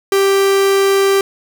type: tone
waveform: 45% pulse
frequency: 392 Hz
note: G4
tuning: in tune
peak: -10 dBFS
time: 0.12-1.21 s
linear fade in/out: 2 ms
effects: none